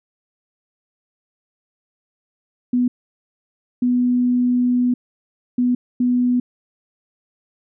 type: tone bursts at uneven times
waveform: sine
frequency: 246.9 Hz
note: B3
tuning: in tune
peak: -14 dBFS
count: 4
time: 2.73-2.88 / 3.82-4.94 / 5.58-5.75 / 6-6.4 s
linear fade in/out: 5 ms
effects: none